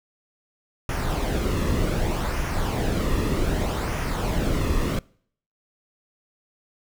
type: noise with flanger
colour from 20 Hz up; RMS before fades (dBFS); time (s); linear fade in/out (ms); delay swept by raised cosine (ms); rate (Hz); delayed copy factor
brown; -24; 0.89-4.99; 2; 0.24 to 1.34; 0.65; -0.5
effects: noise-tail reverb RT60 0.6 s tail -25 dB re dry